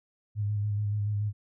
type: tone with vibrato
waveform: sine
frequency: 103.83 Hz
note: G#2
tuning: in tune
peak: -26 dBFS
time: 0.35-1.33 s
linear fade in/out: 50 ms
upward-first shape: square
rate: 7 Hz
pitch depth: 24 cents each way
effects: none